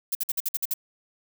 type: noise bursts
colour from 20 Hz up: violet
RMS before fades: -26 dBFS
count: 8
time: 0.12-0.739 s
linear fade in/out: 5 ms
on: 31 ms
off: 53 ms
effects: none